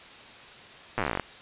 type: slowing click train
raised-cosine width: 0.5 ms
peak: -12 dBFS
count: 16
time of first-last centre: 0.98-1.197 s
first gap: 8 ms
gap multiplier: 1.08
effects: white hiss -47 dBFS RMS until 1.41 s + resampled to 8000 Hz